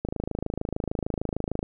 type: click train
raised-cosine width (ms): 2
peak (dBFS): -14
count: 43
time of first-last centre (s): 0.05-1.629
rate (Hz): 26.6
effects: none